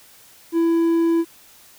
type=tone; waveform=triangle; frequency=332.9 Hz; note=E4; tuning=17 cents sharp; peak=-13 dBFS; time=0.52-1.25 s; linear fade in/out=50 ms; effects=white hiss -49 dBFS RMS until 1.78 s